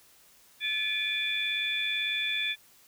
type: tone cluster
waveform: sine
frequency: 1730 / 2320 / 2418 / 3466 Hz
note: A6 / D7 / D7 / A7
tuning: -30 / -22 / +50 / -27 cents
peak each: -35 / -36 / -32 / -30 dBFS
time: 0.6-2.56 s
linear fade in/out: 50 ms
effects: tanh soft clip ceiling -18 dBFS + white hiss -59 dBFS RMS until 2.87 s